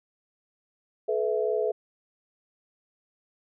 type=chord; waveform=sine; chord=A suspended second; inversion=none; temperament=equal with one note detuned; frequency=430 / 493.9 / 659.3 Hz; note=A4 / B4 / E5; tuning=-40 / 0 / 0 cents; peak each=-26 / -29 / -30 dBFS; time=1.08-1.72 s; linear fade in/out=10 ms; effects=none